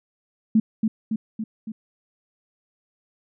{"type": "tone with echo", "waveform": "sine", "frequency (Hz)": 219.7, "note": "A3", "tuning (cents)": -2, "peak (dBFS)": -13, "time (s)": [0.55, 0.6], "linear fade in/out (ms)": 5, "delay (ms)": 280, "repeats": 4, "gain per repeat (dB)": -4, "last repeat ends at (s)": 1.72, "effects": []}